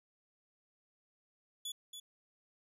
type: tone with echo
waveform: sawtooth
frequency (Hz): 3431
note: A7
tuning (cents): -44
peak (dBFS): -36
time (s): 1.65-1.72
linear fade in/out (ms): 5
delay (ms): 280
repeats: 1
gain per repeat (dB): -7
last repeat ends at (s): 2
effects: resampled to 32000 Hz